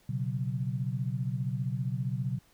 sine chord, B suspended second, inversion none, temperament equal, 123.47 / 138.59 / 185 Hz, B2 / C#3 / F#3, 0 / 0 / 0 cents, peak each -32 / -33 / -37 dBFS, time 0.09-2.39 s, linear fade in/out 5 ms, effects pink hiss -64 dBFS RMS until 2.53 s

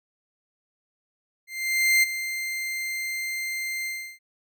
40% pulse tone with ADSR envelope, 2093 Hz, C7, in tune, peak -15 dBFS, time 1.47-4.19 s, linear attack 560 ms, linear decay 15 ms, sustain -12 dB, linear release 330 ms, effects none

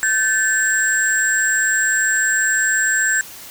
sine tone cluster, 1543 / 1746 / 7600 Hz, G6 / A6 / A#8, -28 / -14 / +33 cents, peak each -19 dBFS, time 0.03-3.21 s, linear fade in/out 0 ms, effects white hiss -37 dBFS RMS until 3.5 s

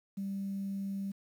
sine tone, 196.5 Hz, G3, 4 cents sharp, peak -33 dBFS, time 0.17-1.12 s, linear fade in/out 10 ms, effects tanh soft clip ceiling -29 dBFS + 10-bit

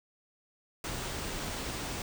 pink band-stop noise, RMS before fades -37 dBFS, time 0.84-2.02 s, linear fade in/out 2 ms, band 10000 to 14000 Hz, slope 96 dB/octave, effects none

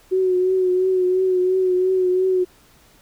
sine tone with vibrato, 370 Hz, F#4, in tune, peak -15 dBFS, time 0.11-2.45 s, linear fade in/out 20 ms, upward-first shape triangle, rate 2.9 Hz, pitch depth 39 cents each way, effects pink hiss -53 dBFS RMS until 3.01 s

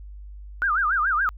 sine tone with vibrato, 1391 Hz, F6, 7 cents flat, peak -19 dBFS, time 0.62-1.29 s, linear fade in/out 0 ms, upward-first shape sine, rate 7 Hz, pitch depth 270 cents each way, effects added 50 Hz sine -37 dBFS peak until 1.37 s

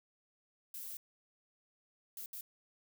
violet noise bursts at uneven times, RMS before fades -45 dBFS, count 3, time 0.74-0.97 / 2.17-2.26 / 2.33-2.41 s, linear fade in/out 2 ms, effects none

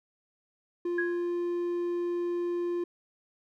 triangle tone, 348.8 Hz, F4, 2 cents flat, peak -26 dBFS, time 0.85-2.84 s, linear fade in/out 5 ms
sine tone with exponential decay, 1661.2 Hz, G#6, in tune, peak -26 dBFS, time 0.98-1.31 s, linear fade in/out 5 ms, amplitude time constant 71 ms
effects none

